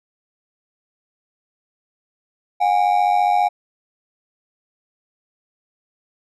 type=ring-modulated tone; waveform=triangle; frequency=768 Hz; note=G5; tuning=36 cents flat; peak=-9 dBFS; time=2.6-3.49 s; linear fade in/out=20 ms; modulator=47.4 Hz; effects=none